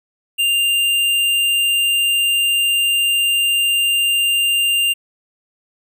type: tone with hard clipping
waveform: sine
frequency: 2794 Hz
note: F7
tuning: in tune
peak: -15 dBFS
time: 0.38-4.94 s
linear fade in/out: 20 ms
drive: 13 dB
effects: none